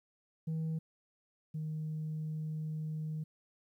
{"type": "tone pair in turn", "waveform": "sine", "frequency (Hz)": [160, 155.53], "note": ["D#3", "D#3"], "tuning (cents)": [49, 0], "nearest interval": "unison", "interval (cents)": 49, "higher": "first", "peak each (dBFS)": [-30, -34], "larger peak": "first", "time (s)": [[0.47, 0.79], [1.54, 3.24]], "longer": "second", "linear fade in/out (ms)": 10, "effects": ["tanh soft clip ceiling -32 dBFS", "12-bit"]}